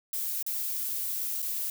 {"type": "noise with dropouts", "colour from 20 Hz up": "violet", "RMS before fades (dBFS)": -32, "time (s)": [0.13, 1.7], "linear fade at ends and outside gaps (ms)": 2, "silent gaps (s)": [[0.427, 0.464], [1.42, 1.425]], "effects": []}